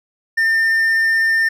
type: tone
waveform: triangle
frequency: 1804 Hz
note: A6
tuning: 43 cents sharp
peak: -11 dBFS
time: 0.37-1.49 s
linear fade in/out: 10 ms
effects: none